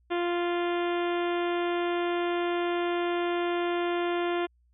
harmonic tone, 348.4 Hz, F4, 4 cents flat, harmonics 1 / 2 / 3 / 4 / 5 / 6 / 7 / 8 / 9 / 10, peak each -27 / -33 / -37 / -39 / -41 / -43 / -44 / -45 / -46 / -47 dBFS, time 0.1-4.47 s, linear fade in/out 20 ms, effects added 60 Hz sine -62 dBFS peak until 4.73 s

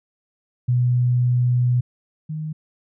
sine tone pair in turn, 123.47 / 155.21 Hz, B2 / D#3, 0 / -4 cents, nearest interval major third, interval 396 cents, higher second, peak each -15 / -25 dBFS, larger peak first, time 0.68-1.81 / 2.29-2.53 s, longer first, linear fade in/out 10 ms, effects none

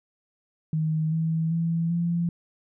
sine tone with pitch steps, 157.2 / 161.62 / 166.16 / 170.83 Hz, D#3 / E3 / E3 / F3, +18 / -34 / +14 / -38 cents, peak -22 dBFS, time 0.73-2.29 s, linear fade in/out 2 ms, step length 390 ms, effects none

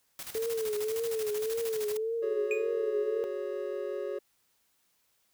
white noise with tremolo, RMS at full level -40 dBFS, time 0.19-1.97 s, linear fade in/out 2 ms, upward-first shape square, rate 13 Hz, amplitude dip 65%
sine tone with vibrato, 440 Hz, A4, in tune, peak -29 dBFS, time 0.35-3.24 s, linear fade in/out 0 ms, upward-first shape triangle, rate 1.8 Hz, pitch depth 95 cents each way
triangle chord, F# suspended second, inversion none, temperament equal, 370 / 415.3 / 554.4 Hz, F#4 / G#4 / C#5, 0 / 0 / 0 cents, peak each -36 / -34 / -35 dBFS, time 2.22-4.19 s, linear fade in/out 10 ms
triangle tone with exponential decay, 2470 Hz, D#7, 13 cents flat, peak -27 dBFS, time 2.51-2.72 s, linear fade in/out 1 ms, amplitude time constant 45 ms
effects white hiss -72 dBFS RMS until 5.33 s

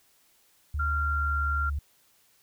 sine tone with pitch glide, 73.42 to 71.66 Hz, D2 to D2, 0 to -42 cents, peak -27 dBFS, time 0.74-1.79 s, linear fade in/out 5 ms, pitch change -42 cents, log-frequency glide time 0.99-1.38 s
sine tone, 1382 Hz, F6, 19 cents flat, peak -27 dBFS, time 0.79-1.7 s, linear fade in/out 10 ms
effects white hiss -64 dBFS RMS until 2.42 s

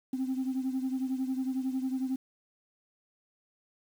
sine beating tone pair, 259.3 / 270.3 Hz, C4 / C#4, -15 / -44 cents, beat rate 11 Hz, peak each -29 / -34 dBFS, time 0.13-2.16 s, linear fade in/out 5 ms, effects tanh soft clip ceiling -25 dBFS + 9-bit

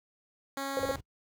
10% pulse tone, 274.3 Hz, C#4, 18 cents flat, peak -25 dBFS, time 0.57-0.96 s, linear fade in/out 2 ms
sine tone bursts, 523.3 Hz, C5, in tune, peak -27 dBFS, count 3, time 0.77-0.913 s, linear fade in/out 0 ms, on 23 ms, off 37 ms
brown noise, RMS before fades -41 dBFS, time 0.79-1.01 s, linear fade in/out 10 ms
effects noise-tail reverb RT60 0.1 s tail -24 dB re dry + high-pass 60 Hz 12 dB/octave

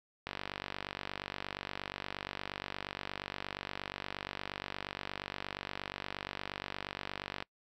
click train, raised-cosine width 0.3 ms, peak -21 dBFS, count 348, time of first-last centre 0.27-7.425 s, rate 48.5 Hz, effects noise-tail reverb RT60 0.1 s tail -24 dB re dry

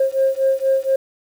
sine beating tone pair, 533 / 537.2 Hz, C5 / C5, +32 / +46 cents, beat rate 4.2 Hz, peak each -17 dBFS, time 0-0.96 s, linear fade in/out 5 ms, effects tanh soft clip ceiling -8 dBFS + 7-bit

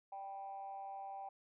sine tone with amplitude modulation, 784 Hz, G5, in tune, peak -40 dBFS, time 0.12-1.29 s, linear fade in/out 5 ms, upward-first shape sine, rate 196 Hz, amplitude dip 70%, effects tanh soft clip ceiling -37 dBFS

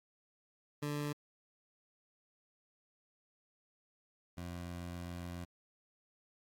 20% pulse tone pair in turn, 146.83 / 87.31 Hz, D3 / F2, 0 / 0 cents, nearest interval major sixth, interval 900 cents, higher first, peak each -31 / -37 dBFS, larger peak first, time 0.82-1.13 / 4.37-5.45 s, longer second, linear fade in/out 10 ms, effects AAC 64 kbps

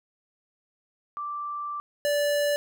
sine / square tone pair in turn, 1173 / 581.8 Hz, D6 / D5, -2 / -16 cents, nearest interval octave, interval 1214 cents, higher first, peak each -30 / -23 dBFS, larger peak second, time 1.17-1.8 / 2.05-2.56 s, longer first, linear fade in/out 0 ms, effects none

